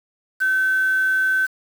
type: tone with quantisation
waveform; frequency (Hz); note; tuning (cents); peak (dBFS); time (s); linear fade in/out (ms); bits
sine; 1532; G6; -40; -16; 0.4-1.47; 20; 6
effects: none